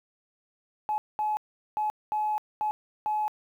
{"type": "tone bursts at uneven times", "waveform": "sine", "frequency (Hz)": 851, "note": "G#5", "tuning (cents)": 42, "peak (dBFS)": -24, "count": 6, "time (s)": [[0.89, 0.98], [1.19, 1.37], [1.77, 1.9], [2.12, 2.38], [2.61, 2.71], [3.06, 3.28]], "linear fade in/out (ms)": 0, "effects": ["tanh soft clip ceiling -20 dBFS", "10-bit"]}